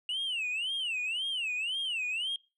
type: tone with vibrato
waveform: sine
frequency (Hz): 2821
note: F7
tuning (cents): +17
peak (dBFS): -28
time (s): 0.09-2.36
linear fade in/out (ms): 2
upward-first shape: sine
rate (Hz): 1.9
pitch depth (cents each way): 240
effects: noise-tail reverb RT60 0.3 s tail -25 dB re dry + tanh soft clip ceiling -29 dBFS